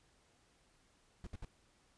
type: noise bursts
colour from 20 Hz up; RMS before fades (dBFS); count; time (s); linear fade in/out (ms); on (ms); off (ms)
brown; -44; 3; 1.24-1.449; 2; 27; 64
effects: pink hiss -71 dBFS RMS until 1.97 s + resampled to 22050 Hz